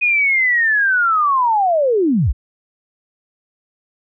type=linear sweep; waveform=sine; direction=down; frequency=2489 to 36.25 Hz; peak=-12 dBFS; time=0.01-2.33 s; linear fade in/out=20 ms; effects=none